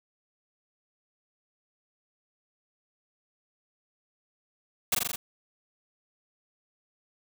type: noise with echo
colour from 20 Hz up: white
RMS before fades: -24 dBFS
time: 4.92-4.95 s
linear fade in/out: 5 ms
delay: 42 ms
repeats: 5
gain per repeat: -2 dB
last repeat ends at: 5.16 s
effects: none